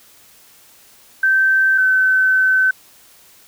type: tone pair in turn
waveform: sine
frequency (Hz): 1552 / 1526.2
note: G6 / G6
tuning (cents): -18 / -47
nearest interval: unison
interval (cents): 29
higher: first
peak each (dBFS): -11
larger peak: neither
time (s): 1.23-1.78 / 1.78-2.71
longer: second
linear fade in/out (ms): 5
effects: white hiss -48 dBFS RMS until 3.47 s